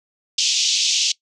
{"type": "band-pass noise", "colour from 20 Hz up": "white", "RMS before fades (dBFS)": -19, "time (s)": [0.38, 1.12], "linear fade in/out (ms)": 5, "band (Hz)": [2700, 6600], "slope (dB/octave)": 48, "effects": ["noise-tail reverb RT60 0.1 s tail -21 dB re dry"]}